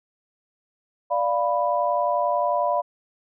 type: chord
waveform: sine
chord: B diminished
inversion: first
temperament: equal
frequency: 587.3 / 698.5 / 987.8 Hz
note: D5 / F5 / B5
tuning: 0 / 0 / 0 cents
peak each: -24 dBFS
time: 1.1-2.82 s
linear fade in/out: 20 ms
effects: none

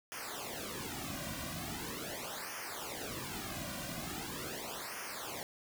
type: noise with flanger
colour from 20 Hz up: pink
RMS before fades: -42 dBFS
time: 0.12-5.43 s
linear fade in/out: 0 ms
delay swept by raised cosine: 0.25 to 2.35 ms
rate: 0.41 Hz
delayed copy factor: -1
effects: none

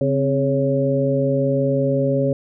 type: harmonic tone with a mistuned harmonic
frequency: 138.59 Hz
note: C#3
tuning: in tune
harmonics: 1 / 2 / 3 / 4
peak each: -21 / -22 / -24 / -20 dBFS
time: 0.01-2.33 s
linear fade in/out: 2 ms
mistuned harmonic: 2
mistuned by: -84 cents
effects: none

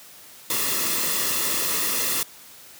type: noise with comb filter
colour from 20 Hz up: white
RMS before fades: -24 dBFS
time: 0.5-2.23 s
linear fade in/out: 2 ms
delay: 1.3 ms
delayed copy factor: -0.65
effects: white hiss -46 dBFS RMS until 2.79 s + high-pass 80 Hz 12 dB/octave

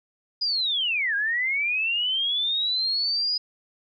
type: linear two-way sweep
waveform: sine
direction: down then up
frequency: 4978 to 1600 to 4978 Hz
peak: -22 dBFS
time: 0.41-3.38 s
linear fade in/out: 10 ms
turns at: 1.15 s
effects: none

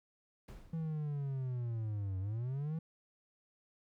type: noise with exponential decay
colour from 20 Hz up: brown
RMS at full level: -45 dBFS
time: 0.48-1.08 s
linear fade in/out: 5 ms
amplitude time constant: 130 ms
type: linear two-way sweep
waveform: triangle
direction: down then up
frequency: 164.81 to 92.5 to 164.81 Hz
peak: -33 dBFS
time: 0.73-2.79 s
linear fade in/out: 5 ms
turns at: 2.19 s
effects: none

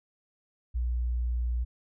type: tone with pitch glide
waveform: sine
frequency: 60.3 to 59.95 Hz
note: B1 to A#1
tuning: -41 to +49 cents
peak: -26 dBFS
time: 0.74-1.65 s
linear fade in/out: 20 ms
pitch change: -10 cents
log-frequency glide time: 0.9-1.45 s
effects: none

